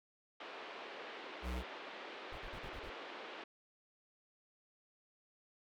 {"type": "band-pass noise", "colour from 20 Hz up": "pink", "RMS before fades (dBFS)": -49, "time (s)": [0.4, 3.44], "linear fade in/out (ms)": 5, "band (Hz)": [330, 3500], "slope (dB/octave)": 24}
{"type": "tone", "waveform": "square", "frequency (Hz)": 62.5, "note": "B1", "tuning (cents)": 21, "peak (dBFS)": -39, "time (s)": [1.42, 1.64], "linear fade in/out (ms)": 50}
{"type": "noise bursts", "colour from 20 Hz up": "brown", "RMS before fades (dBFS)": -49, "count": 6, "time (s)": [2.32, 2.897], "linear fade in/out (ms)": 10, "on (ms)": 67, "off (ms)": 35}
{"effects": []}